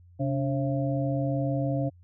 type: harmonic tone with a mistuned harmonic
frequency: 134.6 Hz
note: C3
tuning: 49 cents sharp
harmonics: 1 / 2 / 4 / 5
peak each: -27 / -30 / -33 / -34 dBFS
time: 0.19-1.9 s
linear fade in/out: 20 ms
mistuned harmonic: 2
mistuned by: +110 cents
effects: added 88 Hz sine -51 dBFS peak until 2.03 s